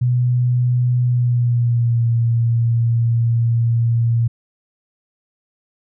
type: tone with pitch glide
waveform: sine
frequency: 123.47 to 116.54 Hz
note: B2 to A#2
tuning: 0 to 0 cents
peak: -13 dBFS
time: 0.01-4.28 s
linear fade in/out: 10 ms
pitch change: -100 cents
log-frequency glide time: 1.03-2.08 s
effects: none